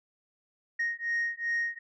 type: beating tone pair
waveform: sine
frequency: 1864.7 / 1867.3 Hz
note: A#6 / A#6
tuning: 0 / +2 cents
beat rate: 2.6 Hz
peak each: -30 dBFS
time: 0.79-1.79 s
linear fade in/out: 10 ms
effects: tanh soft clip ceiling -24 dBFS